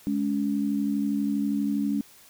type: tone pair together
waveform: sine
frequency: 210 / 282.4 Hz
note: G#3 / C#4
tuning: +19 / +32 cents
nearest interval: perfect fourth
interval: 513 cents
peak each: -26 dBFS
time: 0.07-2.01 s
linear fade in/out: 0 ms
effects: white hiss -53 dBFS RMS until 2.29 s